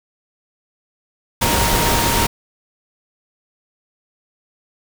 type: tone in noise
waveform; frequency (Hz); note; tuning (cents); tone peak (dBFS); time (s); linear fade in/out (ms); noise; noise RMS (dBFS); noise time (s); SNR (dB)
sine; 932.3; A#5; 0; -22; 1.41-2.27; 10; pink; -17; 1.41-2.27; -8
effects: none